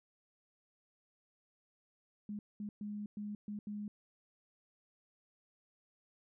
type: tone bursts at uneven times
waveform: sine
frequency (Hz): 207.7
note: G#3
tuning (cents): 0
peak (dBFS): -39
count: 6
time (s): 2.29-2.39 / 2.6-2.69 / 2.81-3.06 / 3.17-3.35 / 3.48-3.59 / 3.67-3.88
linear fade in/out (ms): 2
effects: none